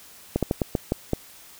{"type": "slowing click train", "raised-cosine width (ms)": 2, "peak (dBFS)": -8, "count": 7, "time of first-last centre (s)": [0.36, 1.133], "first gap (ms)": 67, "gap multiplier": 1.26, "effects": ["white hiss -48 dBFS RMS until 1.59 s"]}